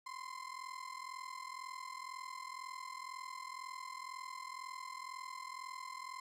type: ring-modulated tone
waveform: 35% pulse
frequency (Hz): 1041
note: C6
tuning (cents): -9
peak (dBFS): -40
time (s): 0.06-6.2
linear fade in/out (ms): 2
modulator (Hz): 21
effects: low-pass 9000 Hz 12 dB/octave + 12-bit